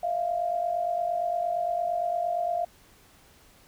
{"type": "tone pair together", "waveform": "sine", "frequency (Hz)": [647.3, 696], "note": ["E5", "F5"], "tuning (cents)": [-32, -6], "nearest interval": "minor second", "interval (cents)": 126, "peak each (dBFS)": [-31, -26], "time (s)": [0.03, 2.65], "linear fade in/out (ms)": 5, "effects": ["pink hiss -57 dBFS RMS until 3.67 s"]}